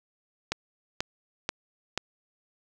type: click train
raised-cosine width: 0.2 ms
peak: -10 dBFS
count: 4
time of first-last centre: 0.52-1.976 s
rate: 2.06 Hz
effects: none